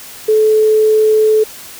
sine tone, 433.1 Hz, A4, 27 cents flat, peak -7 dBFS, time 0.28-1.44 s, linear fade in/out 10 ms, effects white hiss -33 dBFS RMS until 1.79 s

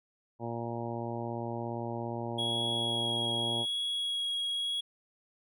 harmonic tone, 117.3 Hz, A#2, 11 cents sharp, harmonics 1 / 2 / 3 / 4 / 5 / 6 / 7 / 8, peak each -39 / -40 / -40 / -45 / -42 / -45 / -43 / -45 dBFS, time 0.39-3.66 s, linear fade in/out 50 ms
triangle tone with vibrato, 3322 Hz, G#7, in tune, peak -29 dBFS, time 2.38-4.81 s, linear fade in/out 10 ms, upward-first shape sine, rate 0.87 Hz, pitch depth 9 cents each way
effects none

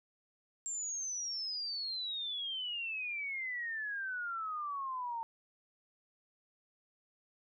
sine exponential sweep, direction down, 7460 to 903 Hz, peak -36 dBFS, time 0.66-5.23 s, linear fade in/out 0 ms, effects none

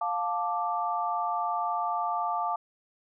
sine chord, D minor, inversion first, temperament just, 704.8 / 881 / 1174.7 Hz, F5 / A5 / D6, +16 / +2 / 0 cents, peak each -31 dBFS, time 0.01-2.56 s, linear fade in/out 5 ms, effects none

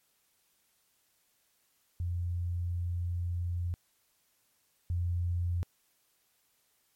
sine tone pair in turn, 87.31 / 87.31 Hz, F2 / F2, 0 / 0 cents, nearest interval unison, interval 0 cents, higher neither, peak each -30 / -28 dBFS, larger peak second, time 2-3.74 / 4.9-5.63 s, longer first, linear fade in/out 0 ms, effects white hiss -72 dBFS RMS until 6.95 s + MP3 64 kbps

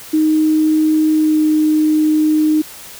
sine tone with pitch glide, 311.1 to 308.1 Hz, D#4 to D#4, 0 to -17 cents, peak -10 dBFS, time 0.13-2.62 s, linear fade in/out 10 ms, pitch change -17 cents, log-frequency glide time 1.13-1.41 s, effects white hiss -35 dBFS RMS until 2.99 s

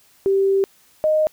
sine tone pair in turn, 390.1 / 619.2 Hz, G4 / D#5, -8 / -9 cents, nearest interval minor sixth, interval 799 cents, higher second, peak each -14 dBFS, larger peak neither, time 0.26-0.64 / 1.04-1.27 s, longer first, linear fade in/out 0 ms, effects white hiss -55 dBFS RMS until 1.32 s

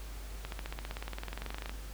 accelerating click train, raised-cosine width 0.3 ms, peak -23 dBFS, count 25, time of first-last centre 0.45-1.695 s, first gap 72 ms, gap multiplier 0.97, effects added 50 Hz sine -41 dBFS peak until 1.93 s + pink hiss -51 dBFS RMS until 1.93 s

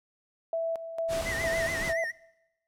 sine tone with tremolo, 659.3 Hz, E5, in tune, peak -26 dBFS, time 0.53-2.04 s, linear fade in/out 2 ms, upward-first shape square, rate 2.2 Hz, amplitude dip 65%
pink low-pass noise, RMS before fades -36 dBFS, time 1.08-1.94 s, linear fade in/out 50 ms, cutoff 11000 Hz, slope 24 dB/octave
triangle tone with vibrato, 1930 Hz, B6, 40 cents flat, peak -29 dBFS, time 1.25-2.12 s, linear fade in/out 20 ms, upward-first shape sine, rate 7 Hz, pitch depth 110 cents each way
effects noise-tail reverb RT60 0.9 s tail -21 dB re dry

